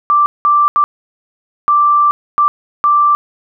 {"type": "tone bursts at uneven times", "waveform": "sine", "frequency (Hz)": 1174.7, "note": "D6", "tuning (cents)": 0, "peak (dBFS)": -7, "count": 6, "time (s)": [[0.1, 0.26], [0.45, 0.68], [0.76, 0.84], [1.68, 2.11], [2.38, 2.48], [2.84, 3.15]], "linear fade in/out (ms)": 0, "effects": []}